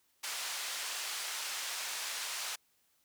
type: band-pass noise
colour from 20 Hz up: white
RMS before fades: -39 dBFS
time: 0.23-2.56 s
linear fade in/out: 10 ms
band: 840 to 7200 Hz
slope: 12 dB/octave
effects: white hiss -73 dBFS RMS until 3.04 s